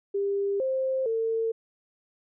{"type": "tone with pitch steps", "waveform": "sine", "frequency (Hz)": [399.1, 526, 451.1], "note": ["G4", "C5", "A4"], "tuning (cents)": [31, 9, 43], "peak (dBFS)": -24, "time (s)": [0.14, 1.52], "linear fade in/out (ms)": 10, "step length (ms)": 460, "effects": []}